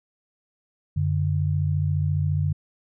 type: tone pair together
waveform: sine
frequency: 92.5 / 146.98 Hz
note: F#2 / D3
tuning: 0 / +2 cents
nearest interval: minor sixth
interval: 802 cents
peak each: -23 dBFS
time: 0.96-2.53 s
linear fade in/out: 10 ms
effects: none